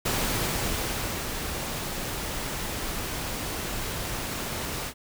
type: noise with ADSR envelope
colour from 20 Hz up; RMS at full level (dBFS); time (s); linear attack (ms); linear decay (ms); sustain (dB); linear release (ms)
pink; -26; 0.05-4.94; 10; 1200; -6; 74
effects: none